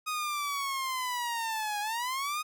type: linear two-way sweep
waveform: sawtooth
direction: down then up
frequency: 1253 to 820 to 1253 Hz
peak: -27 dBFS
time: 0.06-2.43 s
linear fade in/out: 20 ms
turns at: 1.8 s
effects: none